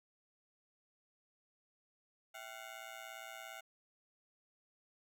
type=ring-modulated tone; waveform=15% pulse; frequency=717 Hz; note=F5; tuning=45 cents sharp; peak=-38 dBFS; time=2.34-3.61 s; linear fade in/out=10 ms; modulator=58.7 Hz; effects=none